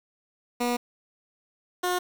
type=tone pair in turn; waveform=15% pulse; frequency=242.3 / 359.8 Hz; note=B3 / F#4; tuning=-33 / -48 cents; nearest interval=perfect fifth; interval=685 cents; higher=second; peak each=-18 dBFS; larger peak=neither; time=0.6-0.77 / 1.83-1.99 s; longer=first; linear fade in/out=10 ms; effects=8-bit